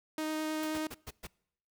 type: tone with vibrato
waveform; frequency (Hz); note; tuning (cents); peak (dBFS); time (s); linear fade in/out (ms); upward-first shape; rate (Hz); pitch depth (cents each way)
sawtooth; 311.1; D#4; 0; -29; 0.18-0.87; 2; triangle; 9.5; 9
type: noise with exponential decay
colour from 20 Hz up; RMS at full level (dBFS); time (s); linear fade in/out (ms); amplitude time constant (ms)
white; -41; 0.63-0.75; 1; 24
type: noise bursts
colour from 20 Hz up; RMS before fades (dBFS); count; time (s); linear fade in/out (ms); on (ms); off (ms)
pink; -43; 4; 0.74-1.272; 10; 43; 120
effects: noise-tail reverb RT60 0.7 s tail -24 dB re dry